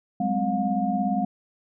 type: tone cluster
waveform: sine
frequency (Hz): 190.3 / 207.6 / 260.3 / 714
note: F#3 / G#3 / C4 / F5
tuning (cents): +49 / 0 / -9 / +38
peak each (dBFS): -29 / -26 / -29 / -26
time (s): 0.2-1.25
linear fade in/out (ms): 5
effects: none